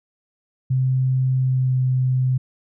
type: tone with pitch glide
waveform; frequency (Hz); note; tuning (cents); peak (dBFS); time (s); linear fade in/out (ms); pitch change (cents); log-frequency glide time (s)
sine; 130 to 128.58; C3 to C3; -11 to -30; -16; 0.7-2.38; 10; -19; 1.38-1.83
effects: none